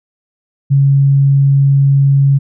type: tone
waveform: sine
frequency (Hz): 138.59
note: C#3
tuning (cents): 0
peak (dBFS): -6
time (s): 0.7-2.39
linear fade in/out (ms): 20
effects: none